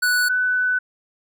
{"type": "tone pair in turn", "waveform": ["square", "sine"], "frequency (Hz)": [1480, 1498.1], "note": ["F#6", "F#6"], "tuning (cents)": [0, 21], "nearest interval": "unison", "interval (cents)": 21, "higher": "second", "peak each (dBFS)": -17, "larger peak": "neither", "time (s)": [[0.02, 0.29], [0.29, 0.79]], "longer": "second", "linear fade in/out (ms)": 10, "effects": []}